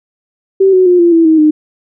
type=tone with pitch steps; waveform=sine; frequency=385.7 / 371.1 / 357 / 343.4 / 330.4 / 317.8 / 305.8 Hz; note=G4 / F#4 / F4 / F4 / E4 / D#4 / D#4; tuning=-28 / +5 / +38 / -29 / +4 / +37 / -30 cents; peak=-4 dBFS; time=0.6-1.51 s; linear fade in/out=10 ms; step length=130 ms; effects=none